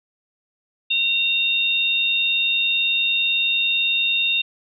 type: tone pair together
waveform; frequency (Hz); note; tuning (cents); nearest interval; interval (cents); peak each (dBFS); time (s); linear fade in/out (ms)
sine; 2749 / 3669; F7 / A#7; -28 / -28; perfect fourth; 500; -20; 0.9-4.42; 10
effects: none